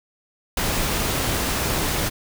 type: noise with ADSR envelope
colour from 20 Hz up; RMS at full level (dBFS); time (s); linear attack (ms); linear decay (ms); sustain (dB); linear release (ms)
pink; -21; 0.57-2.1; 4; 6; -2; 24
effects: none